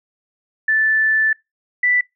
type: tone pair in turn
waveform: sine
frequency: 1756 / 1976.7 Hz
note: A6 / B6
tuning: -4 / +1 cents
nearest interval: major second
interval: 205 cents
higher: second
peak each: -13 dBFS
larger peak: neither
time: 0.68-1.33 / 1.83-2.01 s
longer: first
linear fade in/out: 5 ms
effects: noise-tail reverb RT60 0.2 s tail -24 dB re dry